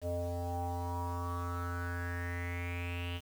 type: tone with low-pass filter sweep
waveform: square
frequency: 87.31 Hz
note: F2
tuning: in tune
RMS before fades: -37 dBFS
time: 0.01-3.21 s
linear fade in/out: 50 ms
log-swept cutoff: 580 to 3000 Hz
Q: 8.1
effects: 9-bit